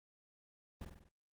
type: noise with echo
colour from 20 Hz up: brown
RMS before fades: -44 dBFS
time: 0.81-0.85 s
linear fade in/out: 5 ms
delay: 48 ms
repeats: 5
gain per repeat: -4 dB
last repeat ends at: 1.09 s
effects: Opus 24 kbps